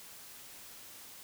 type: silence
effects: white hiss -51 dBFS RMS until 1.23 s